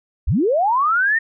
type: linear sweep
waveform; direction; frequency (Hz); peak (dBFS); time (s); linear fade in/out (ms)
sine; up; 35.93 to 1864.7; -14; 0.27-1.19; 10
effects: none